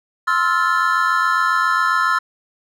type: chord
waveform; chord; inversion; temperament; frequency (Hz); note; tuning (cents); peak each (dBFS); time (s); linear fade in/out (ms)
triangle; F major seventh; second; just; 1047.7 / 1309.6 / 1396.9 / 1746.1; C6 / E6 / F6 / A6; +2 / -12 / 0 / -14; -19 / -17 / -18 / -21; 0.27-2.19; 10
effects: none